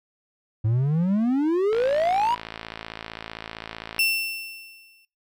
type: exponential sweep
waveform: triangle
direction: up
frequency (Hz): 105.5 to 995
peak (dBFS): -17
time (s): 0.64-2.35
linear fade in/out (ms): 10
type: click train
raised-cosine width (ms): 0.3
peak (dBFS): -17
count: 126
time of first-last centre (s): 1.73-3.982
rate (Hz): 55.5
type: tone with exponential decay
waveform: 35% pulse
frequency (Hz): 2700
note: E7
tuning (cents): +41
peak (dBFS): -16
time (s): 3.99-5.05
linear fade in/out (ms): 2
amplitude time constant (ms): 230
effects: noise-tail reverb RT60 0.3 s tail -21 dB re dry